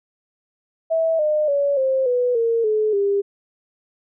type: tone with pitch steps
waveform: sine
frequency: 651 / 607.4 / 566.7 / 528.8 / 493.4 / 460.3 / 429.5 / 400.7 Hz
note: E5 / D#5 / C#5 / C5 / B4 / A#4 / A4 / G4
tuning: -22 / -42 / +38 / +18 / -2 / -22 / -42 / +38 cents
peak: -16 dBFS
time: 0.9-3.22 s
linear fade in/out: 20 ms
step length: 290 ms
effects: none